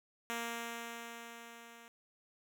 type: tone with level ramp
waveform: 5% pulse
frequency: 233.1 Hz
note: A#3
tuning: in tune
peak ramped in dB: -25 to -43 dBFS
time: 0.3-1.88 s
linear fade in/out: 0 ms
effects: none